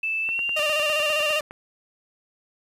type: tone with pitch glide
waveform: sine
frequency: 2637 to 2779 Hz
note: E7 to F7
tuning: 0 to -9 cents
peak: -23 dBFS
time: 0.03-1.39 s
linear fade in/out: 5 ms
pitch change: +91 cents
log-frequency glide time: 0.23-0.44 s
type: click train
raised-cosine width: 0.5 ms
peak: -23 dBFS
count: 13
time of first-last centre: 0.29-1.51 s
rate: 9.84 Hz
type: tone with vibrato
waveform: sawtooth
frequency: 604 Hz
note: D5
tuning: 48 cents sharp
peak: -20 dBFS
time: 0.56-1.41 s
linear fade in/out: 10 ms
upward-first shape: square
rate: 15 Hz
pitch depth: 41 cents each way
effects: resampled to 32000 Hz + 9-bit